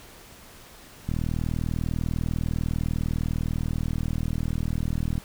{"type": "click train", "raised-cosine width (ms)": 5, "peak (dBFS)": -15, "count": 165, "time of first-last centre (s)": [1.09, 5.18], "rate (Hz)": 40.1, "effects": ["pink hiss -48 dBFS RMS until 5.24 s"]}